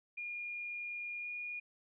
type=tone with pitch glide; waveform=sine; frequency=2423 to 2438 Hz; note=D#7 to D#7; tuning=-47 to -36 cents; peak=-39 dBFS; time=0.17-1.6 s; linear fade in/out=10 ms; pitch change=+11 cents; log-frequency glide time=1.21-1.27 s; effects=none